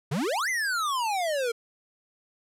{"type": "exponential two-way sweep", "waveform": "square", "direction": "up then down", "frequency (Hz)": [126.2, 2100, 452], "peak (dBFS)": -26, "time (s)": [0.11, 1.52], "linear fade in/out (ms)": 10, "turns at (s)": 0.49, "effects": ["low-pass 12000 Hz 12 dB/octave"]}